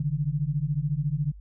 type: beating tone pair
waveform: sine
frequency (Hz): 140 / 154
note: C#3 / D#3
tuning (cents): +18 / -17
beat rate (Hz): 14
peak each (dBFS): -27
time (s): 0-1.32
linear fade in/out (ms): 5
effects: added 50 Hz sine -42 dBFS peak until 1.4 s